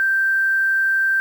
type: tone with quantisation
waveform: sine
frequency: 1568 Hz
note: G6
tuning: in tune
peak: -15 dBFS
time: 0-1.2 s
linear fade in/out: 0 ms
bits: 7
effects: none